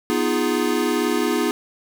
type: chord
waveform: square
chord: F half-diminished seventh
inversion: second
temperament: equal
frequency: 246.9 / 311.1 / 349.2 / 415.3 Hz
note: Cb4 / Eb4 / F4 / Ab4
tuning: 0 / 0 / 0 / 0 cents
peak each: -25 dBFS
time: 0.1-1.51 s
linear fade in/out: 0 ms
effects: none